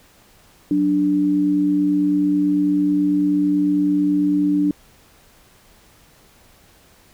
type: tone pair together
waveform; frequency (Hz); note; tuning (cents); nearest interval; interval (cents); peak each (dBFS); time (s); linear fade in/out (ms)
sine; 185 / 294.1; F#3 / D4; 0 / +3; minor sixth; 803; -24 / -15; 0.71-4.71; 2
effects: pink hiss -52 dBFS RMS until 7.13 s